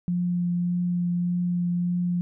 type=tone with vibrato; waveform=sine; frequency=176 Hz; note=F3; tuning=14 cents sharp; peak=-22 dBFS; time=0.08-2.21 s; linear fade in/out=0 ms; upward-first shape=triangle; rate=1.7 Hz; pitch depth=12 cents each way; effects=none